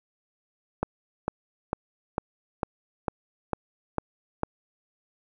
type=click train; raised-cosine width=1 ms; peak=-11 dBFS; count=9; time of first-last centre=0.83-4.434 s; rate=2.22 Hz; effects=none